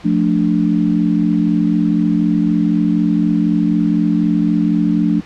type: chord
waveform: sine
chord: D minor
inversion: first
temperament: just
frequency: 176.2 / 220.2 / 293.7 Hz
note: F3 / A3 / D4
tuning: +16 / +2 / 0 cents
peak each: -16 dBFS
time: 0.04-5.21 s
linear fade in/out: 20 ms
effects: pink hiss -39 dBFS RMS until 5.25 s + low-pass 4000 Hz 12 dB/octave